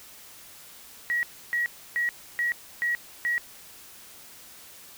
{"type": "tone bursts", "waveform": "sine", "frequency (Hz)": 1912, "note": "A#6", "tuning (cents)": 43, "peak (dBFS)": -23, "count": 6, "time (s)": [1.1, 3.38], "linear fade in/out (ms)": 0, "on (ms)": 130, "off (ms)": 300, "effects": ["white hiss -48 dBFS RMS until 4.97 s"]}